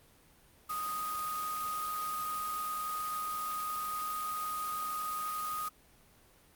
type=tone in noise; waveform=sine; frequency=1244.5 Hz; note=D#6; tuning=in tune; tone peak=-34 dBFS; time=0.69-5.69 s; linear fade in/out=10 ms; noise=white; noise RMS=-43 dBFS; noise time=0.69-5.69 s; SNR=+6 dB; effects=pink hiss -62 dBFS RMS until 6.55 s + Opus 32 kbps